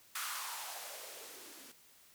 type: noise with band-pass filter sweep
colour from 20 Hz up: violet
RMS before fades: -45 dBFS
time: 0.15-1.72 s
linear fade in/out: 5 ms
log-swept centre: 1400 to 250 Hz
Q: 3.4
effects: white hiss -63 dBFS RMS until 2.14 s